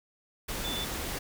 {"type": "tone in noise", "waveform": "sine", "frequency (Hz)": 3500, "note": "A7", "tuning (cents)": -10, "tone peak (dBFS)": -34, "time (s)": [0.64, 0.85], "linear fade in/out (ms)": 10, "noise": "pink", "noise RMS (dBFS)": -35, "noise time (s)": [0.48, 1.19], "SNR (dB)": -2, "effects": []}